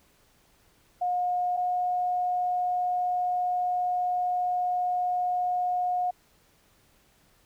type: tone pair in turn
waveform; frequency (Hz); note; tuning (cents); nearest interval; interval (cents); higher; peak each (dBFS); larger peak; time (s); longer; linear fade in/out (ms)
sine; 718 / 721.5; F5 / F#5; +48 / -44; unison; 8; second; -24; neither; 1.01-1.57 / 1.57-6.11; second; 10
effects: pink hiss -63 dBFS RMS until 7.45 s